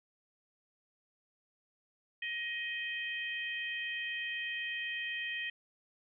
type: harmonic tone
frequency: 628 Hz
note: D#5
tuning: 16 cents sharp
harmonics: 3 / 4 / 5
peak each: -38 / -40 / -42 dBFS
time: 2.22-5.5 s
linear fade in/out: 5 ms
effects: none